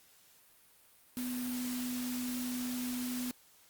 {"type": "tone in noise", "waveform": "sine", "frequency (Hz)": 248.7, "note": "B3", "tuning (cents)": 12, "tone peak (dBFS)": -35, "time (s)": [1.17, 3.31], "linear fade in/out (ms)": 0, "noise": "white", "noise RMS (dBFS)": -43, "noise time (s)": [1.17, 3.31], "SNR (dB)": 5, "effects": ["white hiss -63 dBFS RMS until 3.69 s", "Opus 48 kbps"]}